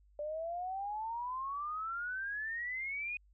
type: exponential sweep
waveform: sine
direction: up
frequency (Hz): 585 to 2496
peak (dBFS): -36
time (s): 0.19-3.17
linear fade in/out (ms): 2
effects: added 50 Hz sine -62 dBFS peak until 3.33 s